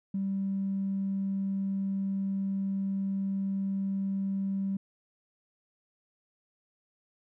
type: tone with tanh clipping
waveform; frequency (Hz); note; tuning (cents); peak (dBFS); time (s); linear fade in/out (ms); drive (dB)
triangle; 194.9; G3; -10; -28; 0.14-4.77; 5; 4
effects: none